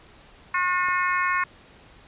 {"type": "harmonic tone", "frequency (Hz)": 360.9, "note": "F#4", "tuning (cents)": -43, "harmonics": [3, 4, 5, 6, 7], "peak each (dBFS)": [-24, -28, -27, -29, -35], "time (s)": [0.54, 1.44], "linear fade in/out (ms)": 5}
{"type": "click", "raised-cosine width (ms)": 1, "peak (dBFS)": -26, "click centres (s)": 0.886}
{"effects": ["pink hiss -51 dBFS RMS until 2.07 s", "resampled to 8000 Hz"]}